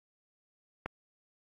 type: click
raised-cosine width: 0.5 ms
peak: -20 dBFS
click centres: 0.86 s
effects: AAC 48 kbps